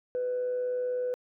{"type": "tone with amplitude modulation", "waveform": "sine", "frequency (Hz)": 498.2, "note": "B4", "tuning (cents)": 15, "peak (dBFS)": -25, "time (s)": [0.15, 1.14], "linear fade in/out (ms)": 0, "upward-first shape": "sine", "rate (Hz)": 116, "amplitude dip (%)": 30, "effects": ["tanh soft clip ceiling -24 dBFS"]}